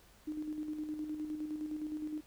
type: tone with tremolo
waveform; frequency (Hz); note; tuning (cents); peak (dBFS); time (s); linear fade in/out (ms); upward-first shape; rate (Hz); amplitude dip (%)
sine; 305.3; D#4; -33; -35; 0.27-2.21; 10; square; 9.7; 45
effects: added 50 Hz sine -65 dBFS peak until 2.26 s + pink hiss -63 dBFS RMS until 2.26 s